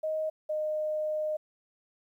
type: tone pair in turn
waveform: sine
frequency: 626 / 614.5 Hz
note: D#5 / D#5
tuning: +10 / -22 cents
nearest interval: unison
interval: 32 cents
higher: first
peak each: -28 dBFS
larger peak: neither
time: 0.03-0.3 / 0.49-1.37 s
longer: second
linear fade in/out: 10 ms
effects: 11-bit